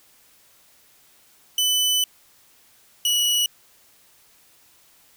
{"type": "tone pair in turn", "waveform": "sawtooth", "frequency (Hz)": [3000, 2933], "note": ["F#7", "F#7"], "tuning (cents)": [23, -16], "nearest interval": "unison", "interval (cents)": 39, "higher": "first", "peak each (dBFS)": -15, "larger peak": "neither", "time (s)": [[1.58, 2.04], [3.05, 3.46]], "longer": "first", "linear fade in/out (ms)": 2, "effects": ["white hiss -56 dBFS RMS until 5.16 s"]}